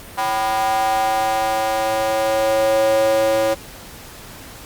square tone with high-pass filter sweep, 110 Hz, A2, in tune, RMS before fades -18 dBFS, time 0.17-3.55 s, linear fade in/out 20 ms, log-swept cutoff 860 to 490 Hz, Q 5.1, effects pink hiss -38 dBFS RMS until 4.65 s + Opus 48 kbps

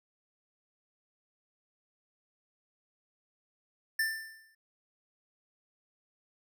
square tone with exponential decay, 1779 Hz, A6, 19 cents sharp, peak -26 dBFS, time 3.99-4.55 s, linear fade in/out 5 ms, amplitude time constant 120 ms, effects none

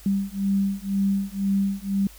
sine beating tone pair, 196 / 198 Hz, G3 / G3, 0 / +18 cents, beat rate 2 Hz, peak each -24 dBFS, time 0.06-2.07 s, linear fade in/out 2 ms, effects added 50 Hz sine -46 dBFS peak until 2.18 s + white hiss -49 dBFS RMS until 2.18 s

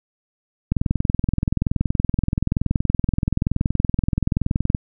click train, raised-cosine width 5 ms, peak -6 dBFS, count 86, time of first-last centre 0.72-4.748 s, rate 21.1 Hz, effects none

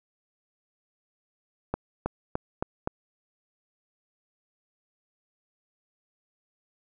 accelerating click train, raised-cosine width 1 ms, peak -13 dBFS, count 5, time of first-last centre 1.74-2.874 s, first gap 320 ms, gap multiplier 0.92, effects none

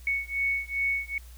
sine beating tone pair, 2217 / 2219.5 Hz, C#7 / C#7, 0 / +2 cents, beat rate 2.5 Hz, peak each -29 dBFS, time 0.07-1.18 s, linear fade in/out 2 ms, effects added 60 Hz sine -44 dBFS peak until 1.37 s + white hiss -56 dBFS RMS until 1.37 s

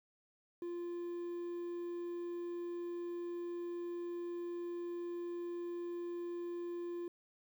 triangle tone with quantisation, 347.3 Hz, F4, 10 cents flat, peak -37 dBFS, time 0.62-7.08 s, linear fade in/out 2 ms, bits 11, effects none

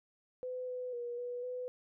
sine tone with pitch steps, 505 / 501 / 479.6 / 488.8 / 500 Hz, B4 / B4 / A#4 / B4 / B4, +39 / +25 / +49 / -18 / +21 cents, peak -37 dBFS, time 0.43-1.68 s, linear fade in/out 0 ms, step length 250 ms, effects none

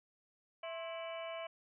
harmonic tone with a mistuned harmonic, 329.6 Hz, E4, in tune, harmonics 2 / 3 / 4 / 5 / 6 / 7 / 8 / 9, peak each -42 / -49 / -56 / -58 / -61 / -50 / -60 / -52 dBFS, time 0.63-1.47 s, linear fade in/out 5 ms, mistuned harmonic 3, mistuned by +120 cents, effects none

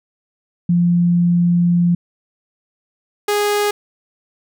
sine / sawtooth tone pair in turn, 173.8 / 413.4 Hz, F3 / G#4, -8 / -8 cents, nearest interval octave + minor third, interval 1500 cents, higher second, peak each -11 dBFS, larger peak neither, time 0.69-1.95 / 3.28-3.71 s, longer first, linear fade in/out 5 ms, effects none

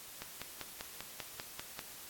click train, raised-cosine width 0.2 ms, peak -23 dBFS, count 9, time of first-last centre 0.22-1.792 s, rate 5.09 Hz, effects white hiss -50 dBFS RMS until 2.09 s + AAC 64 kbps

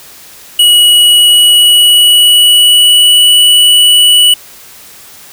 square tone with pitch glide, 2916 to 2950 Hz, F#7 to F#7, -26 to -6 cents, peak -3 dBFS, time 0.59-4.34 s, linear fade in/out 5 ms, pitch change +20 cents, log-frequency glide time 0.73-3.33 s, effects white hiss -34 dBFS RMS until 5.32 s

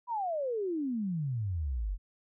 sine exponential sweep, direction down, 1000 to 43 Hz, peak -30 dBFS, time 0.07-1.98 s, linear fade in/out 50 ms, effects none

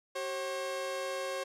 sawtooth tone pair together, 381.1 / 539 Hz, G4 / C#5, -49 / -49 cents, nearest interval tritone, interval 600 cents, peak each -37 / -31 dBFS, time 0.15-1.44 s, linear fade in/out 10 ms, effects low-pass 10000 Hz 12 dB/octave

